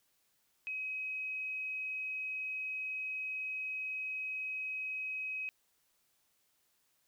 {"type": "tone", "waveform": "sine", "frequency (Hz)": 2538, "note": "D#7", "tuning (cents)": 34, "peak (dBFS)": -36, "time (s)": [0.67, 5.49], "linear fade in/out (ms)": 0, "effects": ["white hiss -75 dBFS RMS until 7.07 s"]}